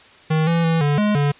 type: tone with pitch steps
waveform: square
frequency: 157.4 / 167.5 / 164.2 / 145.5 / 209.3 / 144.2 Hz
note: D#3 / E3 / E3 / D3 / G#3 / D3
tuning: +20 / +28 / -6 / -16 / +14 / -31 cents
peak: -16 dBFS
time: 0.3-1.32 s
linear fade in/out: 10 ms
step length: 170 ms
effects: white hiss -47 dBFS RMS until 1.39 s + resampled to 8000 Hz